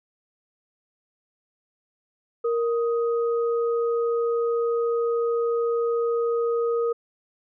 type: tone pair together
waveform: sine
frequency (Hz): 466.8 / 1250.5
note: A#4 / D#6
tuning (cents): +2 / +8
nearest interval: octave + perfect fourth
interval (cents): 1706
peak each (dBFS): -21 / -32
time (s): 2.44-6.93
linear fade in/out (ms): 10
effects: none